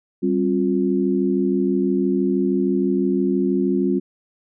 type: tone cluster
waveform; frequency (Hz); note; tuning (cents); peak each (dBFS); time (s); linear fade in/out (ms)
sine; 195.2 / 268.3 / 354.4; G3 / C4 / F4; -7 / +44 / +25; -21; 0.22-4; 20
effects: none

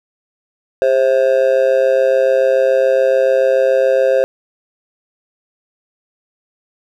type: tone with amplitude modulation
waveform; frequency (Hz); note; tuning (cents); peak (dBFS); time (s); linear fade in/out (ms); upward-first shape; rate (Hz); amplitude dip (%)
triangle; 530; C5; +22; -4; 0.82-4.24; 0; sine; 127; 90
effects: none

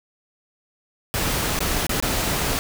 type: noise with dropouts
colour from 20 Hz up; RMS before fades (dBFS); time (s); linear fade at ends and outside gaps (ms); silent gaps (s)
pink; -23; 1.14-2.59; 0; 1.59-1.605 / 1.867-1.894 / 2.001-2.025
effects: none

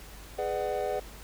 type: chord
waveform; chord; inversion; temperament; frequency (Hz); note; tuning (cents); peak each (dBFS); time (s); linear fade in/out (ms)
triangle; G# half-diminished seventh; none; just; 415.3 / 498.4 / 598 / 747.5; G#4 / B4 / D5 / F#5; 0 / +16 / +31 / +17; -32; 0.38-1; 10
effects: added 50 Hz sine -47 dBFS peak until 1.23 s + pink hiss -49 dBFS RMS until 1.23 s

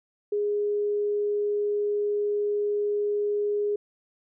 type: tone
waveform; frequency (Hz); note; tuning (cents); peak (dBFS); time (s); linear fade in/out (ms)
sine; 413.3; G#4; -8; -23; 0.32-3.76; 5
effects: none

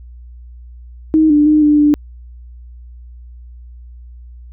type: tone with pitch steps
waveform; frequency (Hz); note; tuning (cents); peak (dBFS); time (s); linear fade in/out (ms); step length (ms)
sine; 314.1 / 296.1 / 304.5 / 297.3 / 295.3; D#4 / D4 / D#4 / D4 / D4; +16 / +14 / -37 / +21 / +10; -7; 1.14-1.94; 0; 160
effects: added 60 Hz sine -33 dBFS peak until 4.52 s

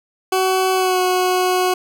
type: tone with pitch glide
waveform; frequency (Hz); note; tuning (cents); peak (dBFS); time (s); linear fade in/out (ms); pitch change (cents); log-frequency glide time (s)
20% pulse; 375.7 to 366.7; F#4 to F#4; +26 to -15; -10; 0.32-1.74; 5; -41; 0.73-1
effects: none

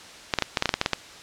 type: clicks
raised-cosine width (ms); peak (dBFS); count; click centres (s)
0.2; -3; 11; 0.338 / 0.387 / 0.423 / 0.572 / 0.624 / 0.657 / 0.692 / 0.74 / 0.814 / 0.861 / 0.933
effects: white hiss -44 dBFS RMS until 1.22 s + low-pass 6000 Hz 12 dB/octave

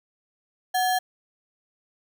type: tone with sample-and-hold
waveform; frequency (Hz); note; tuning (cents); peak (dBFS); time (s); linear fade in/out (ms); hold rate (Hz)
sine; 740; F#5; 0; -20; 0.74-0.99; 10; 2450
effects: none

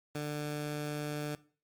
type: tone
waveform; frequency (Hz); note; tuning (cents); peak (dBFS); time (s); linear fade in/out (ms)
15% pulse; 148.6; D3; +21; -28; 0.15-1.35; 2
effects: noise-tail reverb RT60 0.4 s tail -19 dB re dry + MP3 96 kbps

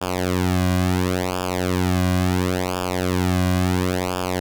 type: tone with flanger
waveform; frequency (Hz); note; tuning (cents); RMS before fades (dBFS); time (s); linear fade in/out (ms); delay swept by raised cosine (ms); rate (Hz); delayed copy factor
sawtooth; 91.2; F#2; -24; -21; 0.01-4.4; 10; 0.49 to 2.29; 0.72; -1
effects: none

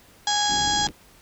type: harmonic tone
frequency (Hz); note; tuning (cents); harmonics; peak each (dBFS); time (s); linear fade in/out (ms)
828; G#5; -5; 1 / 2 / 4 / 5 / 6 / 7 / 8 / 9; -24 / -30 / -26 / -32 / -29 / -33 / -31 / -33; 0.27-0.87; 2
type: click train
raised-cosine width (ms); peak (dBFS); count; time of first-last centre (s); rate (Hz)
0.2; -20; 49; 0.28-0.888; 79
type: low-pass noise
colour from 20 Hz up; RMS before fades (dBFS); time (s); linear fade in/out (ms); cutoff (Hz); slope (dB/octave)
white; -35; 0.48-0.92; 20; 350; 24
effects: pink hiss -53 dBFS RMS until 1.21 s

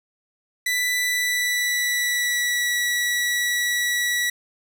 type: tone with pitch glide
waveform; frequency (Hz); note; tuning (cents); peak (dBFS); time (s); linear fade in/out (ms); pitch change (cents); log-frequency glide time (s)
sawtooth; 1981 to 1941.4; B6 to B6; +5 to -30; -17; 0.66-4.3; 5; -35; 0.97-2.75
effects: none

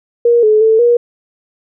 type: tone with pitch steps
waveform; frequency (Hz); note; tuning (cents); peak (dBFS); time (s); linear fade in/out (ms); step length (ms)
sine; 473.5 / 429.1 / 442.8 / 477.8; A#4 / A4 / A4 / A#4; +27 / -43 / +11 / +43; -6; 0.25-0.97; 5; 180
effects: none

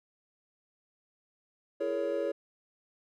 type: chord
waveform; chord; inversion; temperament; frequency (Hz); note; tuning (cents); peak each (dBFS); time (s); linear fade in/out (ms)
triangle; A# half-diminished seventh; second; just; 335.6 / 419.5 / 466.2 / 559.4; E4 / G#4 / A#4 / C#5; +31 / +17 / 0 / +16; -35 / -33 / -35 / -30; 1.8-2.32; 10
effects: none

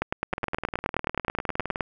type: two click trains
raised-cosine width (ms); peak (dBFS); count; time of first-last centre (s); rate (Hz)
0.5; -14 / -9; 29 / 18; 0.33-1.759 / 0.02-1.808; 19.6 / 9.51
effects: none

